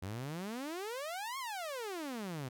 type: exponential two-way sweep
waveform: sawtooth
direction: up then down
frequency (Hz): 89.7 to 1108.7 to 122.4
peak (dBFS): -35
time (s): 0.02-2.49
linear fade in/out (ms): 10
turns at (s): 1.38
effects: none